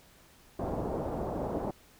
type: low-pass noise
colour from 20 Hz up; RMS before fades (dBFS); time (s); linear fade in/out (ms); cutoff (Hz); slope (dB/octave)
white; -34; 0.59-1.71; 5; 740; 24
effects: pink hiss -59 dBFS RMS until 1.99 s